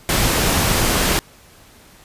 pink noise, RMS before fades -17 dBFS, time 0.09-1.19 s, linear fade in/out 0 ms, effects pink hiss -47 dBFS RMS until 2.04 s + resampled to 32000 Hz

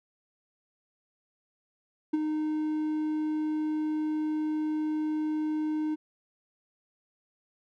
triangle tone with ADSR envelope, 307.9 Hz, D#4, 18 cents flat, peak -19 dBFS, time 2.13-5.96 s, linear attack 10 ms, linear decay 24 ms, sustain -6 dB, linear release 24 ms, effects none

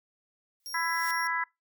blue noise with exponential growth, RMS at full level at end -38 dBFS, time 0.6-1.11 s, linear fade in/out 1 ms, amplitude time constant 110 ms
sawtooth tone, 5580 Hz, F8, 2 cents flat, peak -35 dBFS, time 0.66-1.27 s, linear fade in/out 0 ms
harmonic tone, 332.2 Hz, E4, 13 cents sharp, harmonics 3 / 4 / 5 / 6, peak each -32 / -35 / -32 / -33 dBFS, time 0.74-1.44 s, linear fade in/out 5 ms
effects noise-tail reverb RT60 0.2 s tail -24 dB re dry

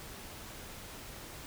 silence, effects pink hiss -47 dBFS RMS until 1.46 s

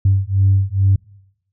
sine beating tone pair, 96.1 / 98.4 Hz, G2 / G2, -34 / +7 cents, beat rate 2.3 Hz, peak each -14 / -14 dBFS, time 0.05-0.96 s, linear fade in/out 5 ms, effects noise-tail reverb RT60 0.9 s tail -26 dB re dry + tanh soft clip ceiling -5 dBFS

